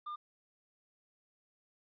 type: tone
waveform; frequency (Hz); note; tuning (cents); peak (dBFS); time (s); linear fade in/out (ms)
triangle; 1204; D6; +43; -37; 0.06-0.16; 10
effects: resampled to 11025 Hz + 13-bit